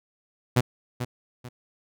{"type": "tone with echo", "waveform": "sawtooth", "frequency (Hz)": 123.47, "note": "B2", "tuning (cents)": 0, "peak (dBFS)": -13, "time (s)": [0.56, 0.61], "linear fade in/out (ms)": 10, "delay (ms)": 440, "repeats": 2, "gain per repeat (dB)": -10, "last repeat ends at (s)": 1.49, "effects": []}